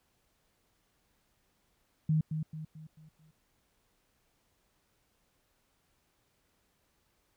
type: tone with echo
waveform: sine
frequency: 156.2 Hz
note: D#3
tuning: 7 cents sharp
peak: -24 dBFS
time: 2.09-2.21 s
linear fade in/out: 5 ms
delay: 220 ms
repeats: 5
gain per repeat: -7 dB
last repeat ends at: 3.31 s
effects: pink hiss -74 dBFS RMS until 7.36 s